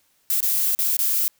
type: noise with dropouts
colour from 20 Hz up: violet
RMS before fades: -21 dBFS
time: 0.3-1.28 s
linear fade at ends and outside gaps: 0 ms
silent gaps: 0.405-0.428 / 0.75-0.789 / 0.968-0.99 s
effects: white hiss -64 dBFS RMS until 1.39 s